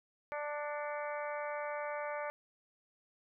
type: harmonic tone with a mistuned harmonic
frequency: 295 Hz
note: D4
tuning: 8 cents sharp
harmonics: 2 / 3 / 4 / 5 / 6 / 7 / 8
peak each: -39 / -43 / -45 / -47 / -49 / -50 / -51 dBFS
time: 0.32-2.3 s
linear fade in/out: 0 ms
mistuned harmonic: 8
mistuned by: -62 cents
effects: none